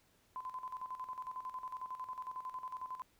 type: tone with tremolo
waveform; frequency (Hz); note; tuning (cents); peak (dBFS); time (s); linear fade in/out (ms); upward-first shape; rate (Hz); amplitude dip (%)
sine; 1021; C6; -43; -39; 0.36-3.02; 0; square; 11; 70
effects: pink hiss -71 dBFS RMS until 3.19 s